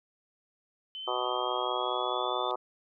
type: linear sweep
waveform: sine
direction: up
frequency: 3047 to 3546 Hz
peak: -37 dBFS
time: 0.95-2.51 s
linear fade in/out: 0 ms
type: harmonic tone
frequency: 124.7 Hz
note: B2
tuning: 17 cents sharp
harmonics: 3 / 4 / 5 / 6 / 7 / 8 / 9 / 10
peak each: -37 / -37 / -37 / -37 / -37 / -37 / -37 / -37 dBFS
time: 1.07-2.56 s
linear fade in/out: 10 ms
effects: none